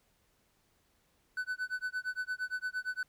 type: tone with tremolo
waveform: triangle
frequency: 1500 Hz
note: F#6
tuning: 23 cents sharp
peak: -29 dBFS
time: 1.37-3.03 s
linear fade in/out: 2 ms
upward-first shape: sine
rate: 8.7 Hz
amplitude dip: 100%
effects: pink hiss -72 dBFS RMS until 3.08 s